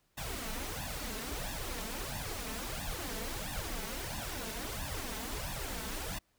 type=noise with flanger; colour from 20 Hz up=pink; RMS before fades=-39 dBFS; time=0.17-6.19 s; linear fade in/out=10 ms; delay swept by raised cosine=1.1 to 4.6 ms; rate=1.5 Hz; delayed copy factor=+0.95; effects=pink hiss -74 dBFS RMS until 6.38 s